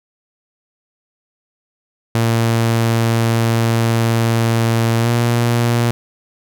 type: tone with pitch glide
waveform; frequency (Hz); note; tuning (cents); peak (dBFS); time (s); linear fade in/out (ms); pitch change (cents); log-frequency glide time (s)
sawtooth; 114.9 to 118.4; A#2 to A#2; -25 to +27; -9; 2.15-5.91; 0; +52; 5-5.08
effects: none